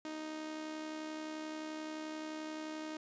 sawtooth tone with amplitude modulation, 311.1 Hz, D#4, in tune, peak -35 dBFS, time 0.05-2.97 s, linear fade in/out 2 ms, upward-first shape sine, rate 71.5 Hz, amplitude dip 40%, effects resampled to 16000 Hz

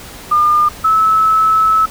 sine tone pair in turn, 1208 / 1300.8 Hz, D6 / E6, +48 / -23 cents, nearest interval minor second, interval 129 cents, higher second, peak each -8 dBFS, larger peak neither, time 0.31-0.69 / 0.84-1.86 s, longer second, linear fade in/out 10 ms, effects pink hiss -33 dBFS RMS until 1.9 s

